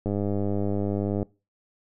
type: click train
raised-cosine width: 2 ms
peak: -15 dBFS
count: 119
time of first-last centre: 0.06-1.228 s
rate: 101 Hz
effects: noise-tail reverb RT60 0.3 s tail -23 dB re dry